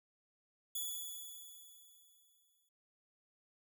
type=tone with exponential decay; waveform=5% pulse; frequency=3417 Hz; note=G#7; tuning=49 cents sharp; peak=-29 dBFS; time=0.75-2.69 s; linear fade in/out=5 ms; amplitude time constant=420 ms; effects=none